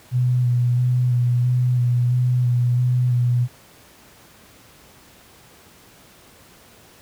sine tone with vibrato, 123.47 Hz, B2, in tune, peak -15 dBFS, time 0.11-3.48 s, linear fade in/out 50 ms, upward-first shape square, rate 1.5 Hz, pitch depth 18 cents each way, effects pink hiss -49 dBFS RMS until 7.01 s + high-pass 60 Hz 12 dB/octave

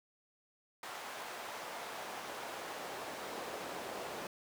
brown noise with high-pass filter sweep, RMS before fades -44 dBFS, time 0.83-4.27 s, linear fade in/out 2 ms, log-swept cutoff 900 to 480 Hz, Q 0.99, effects none

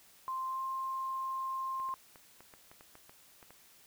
sine tone with pitch glide, 1046.5 to 1056.8 Hz, C6 to C6, 0 to +17 cents, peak -34 dBFS, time 0.28-1.94 s, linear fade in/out 0 ms, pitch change +17 cents, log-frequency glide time 0.49-0.61 s
clicks, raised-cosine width 0.5 ms, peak -38 dBFS, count 11, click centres 1.799 / 1.889 / 2.158 / 2.406 / 2.538 / 2.715 / 2.809 / 2.954 / 3.095 / 3.428 / 3.506 s
effects white hiss -61 dBFS RMS until 3.86 s

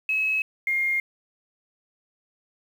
sine tone pair in turn, 2572 / 2125 Hz, E7 / C7, -43 / +26 cents, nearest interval minor third, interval 331 cents, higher first, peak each -21 dBFS, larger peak neither, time 0.09-0.42 / 0.67-1 s, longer neither, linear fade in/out 2 ms, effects 8-bit

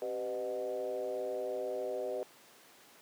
sine tone with frequency modulation, 501 Hz, B4, 25 cents sharp, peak -33 dBFS, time 0.02-2.23 s, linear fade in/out 0 ms, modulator 114 Hz, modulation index 1.3, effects pink hiss -58 dBFS RMS until 3.01 s + high-pass 300 Hz 12 dB/octave

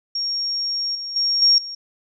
sine tone with level steps, 5560 Hz, F8, 9 cents flat, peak -21 / -27 / -17 / -11 / -29 dBFS, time 0.15-1.75 s, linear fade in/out 5 ms, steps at 0.95 / 1.16 / 1.42 / 1.58 s, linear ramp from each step 2 ms, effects none

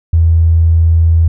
triangle tone with tanh clipping, 82.41 Hz, E2, in tune, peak -5 dBFS, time 0.13-1.28 s, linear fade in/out 5 ms, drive 3 dB, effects none

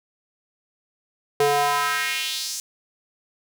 square tone with high-pass filter sweep, 144 Hz, D3, 34 cents flat, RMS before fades -23 dBFS, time 1.4-2.6 s, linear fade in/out 2 ms, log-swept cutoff 440 to 6600 Hz, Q 2.3, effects none

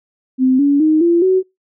sine tone with pitch steps, 258.8 / 283.9 / 311.3 / 341.5 / 374.6 Hz, C4 / C#4 / D#4 / F4 / F#4, -19 / +41 / +1 / -39 / +21 cents, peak -9 dBFS, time 0.38-1.43 s, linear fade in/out 50 ms, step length 210 ms, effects noise-tail reverb RT60 0.2 s tail -26 dB re dry

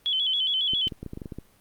sine tone with vibrato, 3213 Hz, G7, 42 cents sharp, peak -22 dBFS, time 0.06-0.88 s, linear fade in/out 0 ms, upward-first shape square, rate 7.3 Hz, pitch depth 80 cents each way
clicks, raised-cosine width 3 ms, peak -22 dBFS, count 11, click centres 0.735 / 0.871 / 0.922 / 1.03 / 1.063 / 1.134 / 1.174 / 1.218 / 1.258 / 1.322 / 1.386 s
effects pink hiss -60 dBFS RMS until 1.6 s + Opus 32 kbps

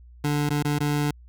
25% pulse tone with dropouts, 146.83 Hz, D3, in tune, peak -18 dBFS, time 0.24-1.11 s, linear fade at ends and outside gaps 5 ms, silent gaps 0.493-0.504 / 0.627-0.648 / 0.787-0.804 s, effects added 60 Hz sine -45 dBFS peak until 1.28 s

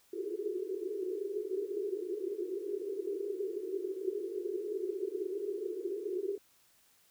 pink band-pass noise, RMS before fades -37 dBFS, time 0.13-6.38 s, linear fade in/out 5 ms, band 360 to 420 Hz, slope 96 dB/octave, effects white hiss -67 dBFS RMS until 7.1 s

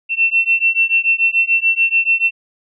sine beating tone pair, 2696 / 2702.9 Hz, E7 / E7, +38 / +43 cents, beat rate 6.9 Hz, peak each -15 dBFS, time 0.09-2.31 s, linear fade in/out 50 ms, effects none

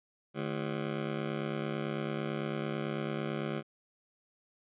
20% pulse ring-modulated tone, 182 Hz, F#3, 28 cents flat, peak -25 dBFS, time 0.34-3.63 s, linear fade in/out 50 ms, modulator 34.5 Hz, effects resampled to 8000 Hz

